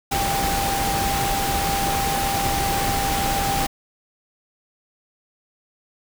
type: tone in noise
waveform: sine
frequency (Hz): 792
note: G5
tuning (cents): +18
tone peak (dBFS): -23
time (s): 0.11-3.67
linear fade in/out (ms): 10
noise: pink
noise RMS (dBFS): -24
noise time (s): 0.11-3.67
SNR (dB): -2
effects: none